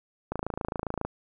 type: click train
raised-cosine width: 1 ms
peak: -16 dBFS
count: 21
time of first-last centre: 0.32-1.05 s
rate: 27.4 Hz
effects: none